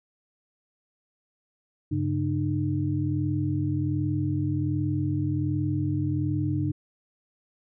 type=tone cluster; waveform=sine; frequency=98 / 139.3 / 302.7 Hz; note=G2 / C#3 / D#4; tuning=0 / +9 / -48 cents; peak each=-28 dBFS; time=1.91-6.72 s; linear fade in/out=10 ms; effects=none